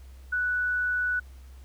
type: tone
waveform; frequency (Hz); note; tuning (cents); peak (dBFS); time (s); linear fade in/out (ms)
sine; 1480; F#6; 0; -24; 0.32-1.2; 10
effects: added 65 Hz sine -44 dBFS peak until 1.64 s + pink hiss -60 dBFS RMS until 1.64 s